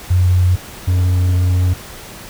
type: tone pair in turn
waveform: sine / triangle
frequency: 90.6 / 90.6 Hz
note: F#2 / F#2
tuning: -36 / -36 cents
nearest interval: unison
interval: 0 cents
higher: neither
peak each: -9 dBFS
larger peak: neither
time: 0.1-0.56 / 0.87-1.74 s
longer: second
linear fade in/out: 10 ms
effects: pink hiss -34 dBFS RMS until 2.29 s